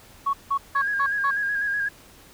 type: tone bursts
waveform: sine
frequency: 1112 Hz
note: C#6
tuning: 5 cents sharp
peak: -19 dBFS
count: 5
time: 0.26-1.31 s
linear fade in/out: 10 ms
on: 74 ms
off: 170 ms
type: tone with vibrato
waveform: sine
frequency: 1640 Hz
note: G#6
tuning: 22 cents flat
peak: -22 dBFS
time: 0.75-1.89 s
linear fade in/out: 10 ms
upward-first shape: square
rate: 8.1 Hz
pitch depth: 31 cents each way
effects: tanh soft clip ceiling -13 dBFS + pink hiss -50 dBFS RMS until 2.33 s